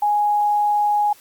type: tone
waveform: sine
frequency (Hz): 830.6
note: G#5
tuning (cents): 0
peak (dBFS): -15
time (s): 0.02-1.13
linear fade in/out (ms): 5
effects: white hiss -49 dBFS RMS until 1.2 s + Opus 24 kbps